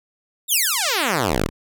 5% pulse exponential sweep, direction down, 3861 to 32.7 Hz, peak -7 dBFS, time 0.48-1.5 s, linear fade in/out 50 ms, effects none

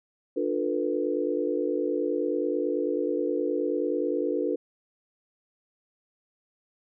sine chord, B half-diminished seventh, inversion first, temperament just, 296.3 / 355.6 / 444.5 / 493.9 Hz, D4 / F4 / A4 / B4, +15 / +31 / +18 / 0 cents, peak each -30 dBFS, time 0.36-4.56 s, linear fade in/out 10 ms, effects none

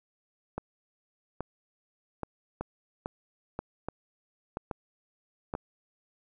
two click trains, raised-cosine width 1 ms, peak -19 / -19 dBFS, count 7 / 4, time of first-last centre 0.58-5.539 / 2.61-5.551 s, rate 1.21 / 1.02 Hz, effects none

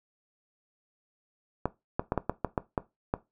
clicks, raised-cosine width 1 ms, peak -12 dBFS, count 9, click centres 1.656 / 1.995 / 2.121 / 2.177 / 2.296 / 2.447 / 2.578 / 2.778 / 3.139 s, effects noise-tail reverb RT60 0.2 s tail -17 dB re dry

